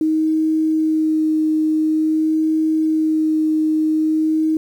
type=tone with vibrato; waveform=sine; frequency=313.6 Hz; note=D#4; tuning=14 cents sharp; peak=-14 dBFS; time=0.01-4.57 s; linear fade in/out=2 ms; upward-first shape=sine; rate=0.48 Hz; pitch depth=10 cents each way; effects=8-bit